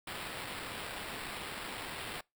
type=noise with sample-and-hold; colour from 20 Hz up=white; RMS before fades=-42 dBFS; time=0.07-2.21 s; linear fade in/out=5 ms; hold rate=6300 Hz; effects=noise-tail reverb RT60 0.2 s tail -24 dB re dry